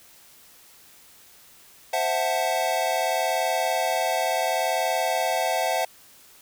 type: chord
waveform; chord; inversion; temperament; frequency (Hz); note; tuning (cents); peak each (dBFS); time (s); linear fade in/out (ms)
square; F# half-diminished seventh; second; equal; 523.3 / 659.3 / 740 / 880; C5 / E5 / F#5 / A5; 0 / 0 / 0 / 0; -31 / -27 / -27 / -31; 1.93-5.85; 5
effects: white hiss -52 dBFS RMS until 6.41 s